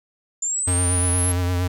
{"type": "linear sweep", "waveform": "sine", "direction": "up", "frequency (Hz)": [7100, 11175], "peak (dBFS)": -21, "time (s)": [0.42, 1.32], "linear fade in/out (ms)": 5}
{"type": "tone with vibrato", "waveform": "square", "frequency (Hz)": 89.4, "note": "F2", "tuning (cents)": 41, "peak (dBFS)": -20, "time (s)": [0.67, 1.68], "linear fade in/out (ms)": 10, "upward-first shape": "triangle", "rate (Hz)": 8.6, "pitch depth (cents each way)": 40}
{"effects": []}